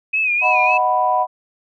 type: tone with vibrato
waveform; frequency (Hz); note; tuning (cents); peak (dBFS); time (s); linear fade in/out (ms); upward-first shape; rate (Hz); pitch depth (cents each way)
sine; 2508; D#7; +13; -15; 0.13-0.78; 10; sine; 3.6; 76
type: chord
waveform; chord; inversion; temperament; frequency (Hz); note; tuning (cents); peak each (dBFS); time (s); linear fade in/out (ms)
sine; B major; first; equal; 622.3 / 740 / 987.8; D#5 / F#5 / B5; 0 / 0 / 0; -22 / -17 / -17; 0.41-1.27; 50
effects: tanh soft clip ceiling -2 dBFS